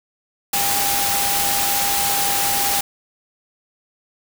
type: tone in noise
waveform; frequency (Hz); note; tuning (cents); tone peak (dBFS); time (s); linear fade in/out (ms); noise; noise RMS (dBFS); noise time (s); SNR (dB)
sine; 802; G5; +39; -24; 0.53-2.81; 5; white; -20; 0.53-2.81; -7
effects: none